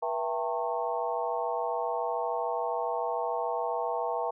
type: tone cluster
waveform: sine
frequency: 483.4 / 664 / 791 / 904 / 1089 Hz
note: B4 / E5 / G5 / A5 / C#6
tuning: -37 / +12 / +15 / +47 / -31 cents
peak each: -34 / -33 / -35 / -34 / -38 dBFS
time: 0.02-4.31 s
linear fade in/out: 10 ms
effects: none